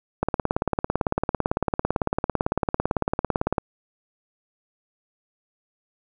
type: click train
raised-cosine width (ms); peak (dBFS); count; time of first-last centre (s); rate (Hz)
1; -7; 61; 0.23-3.582; 17.9
effects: none